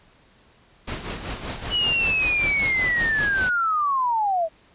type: noise with tremolo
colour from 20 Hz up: pink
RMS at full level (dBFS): -29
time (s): 0.87-3.5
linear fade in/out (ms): 10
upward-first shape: sine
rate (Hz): 5.2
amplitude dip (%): 60
type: linear sweep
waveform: sine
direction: down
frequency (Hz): 2969 to 626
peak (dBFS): -19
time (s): 1.7-4.49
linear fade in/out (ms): 50
effects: pink hiss -56 dBFS RMS until 4.74 s + resampled to 8000 Hz